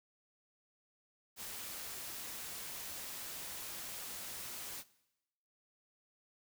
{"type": "noise", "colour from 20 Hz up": "white", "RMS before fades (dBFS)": -45, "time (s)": [1.36, 4.84], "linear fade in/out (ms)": 50, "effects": ["noise-tail reverb RT60 0.9 s tail -19 dB re dry"]}